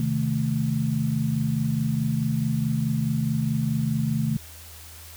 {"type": "chord", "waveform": "sine", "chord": "A diminished", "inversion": "first", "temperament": "equal", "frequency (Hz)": [130.81, 155.56, 220], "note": ["C3", "Eb3", "A3"], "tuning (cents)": [0, 0, 0], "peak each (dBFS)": -26, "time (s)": [0, 4.37], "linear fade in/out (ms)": 2, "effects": ["added 81 Hz sine -45 dBFS peak until 5.16 s", "white hiss -45 dBFS RMS until 5.16 s"]}